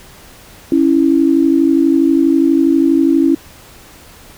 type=tone pair together; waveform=sine; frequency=276.6 / 328.9 Hz; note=C#4 / E4; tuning=-4 / -4 cents; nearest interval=minor third; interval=300 cents; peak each=-11 dBFS; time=0.72-3.35 s; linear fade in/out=2 ms; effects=pink hiss -40 dBFS RMS until 4.37 s